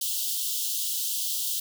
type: high-pass noise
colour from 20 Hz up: white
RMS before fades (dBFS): -29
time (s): 0.01-1.6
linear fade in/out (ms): 5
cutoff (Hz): 2900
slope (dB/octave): 96
effects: none